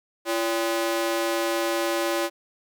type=ring-modulated tone; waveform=sawtooth; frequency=455.9 Hz; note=A#4; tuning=39 cents flat; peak=-16 dBFS; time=0.25-2.3 s; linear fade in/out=50 ms; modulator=115 Hz; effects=none